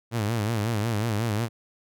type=tone with vibrato; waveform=sawtooth; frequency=110 Hz; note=A2; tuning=in tune; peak=-20 dBFS; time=0.11-1.49 s; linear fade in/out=50 ms; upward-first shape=sine; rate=5.5 Hz; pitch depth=130 cents each way; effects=none